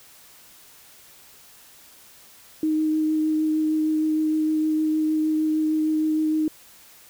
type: tone with vibrato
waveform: sine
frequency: 311.1 Hz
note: D#4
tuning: in tune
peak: -19 dBFS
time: 2.63-6.48 s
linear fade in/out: 2 ms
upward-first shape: triangle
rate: 6.5 Hz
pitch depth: 12 cents each way
effects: white hiss -50 dBFS RMS until 7.09 s